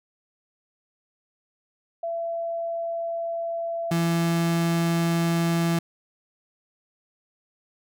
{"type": "tone pair in turn", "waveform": ["sine", "35% pulse"], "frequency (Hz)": [672, 168], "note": ["E5", "E3"], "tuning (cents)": [33, 33], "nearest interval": "2 octaves", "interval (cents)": 2400, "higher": "first", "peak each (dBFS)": [-26, -19], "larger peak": "second", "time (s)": [[2.03, 3.91], [3.91, 5.79]], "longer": "neither", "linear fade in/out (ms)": 5, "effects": []}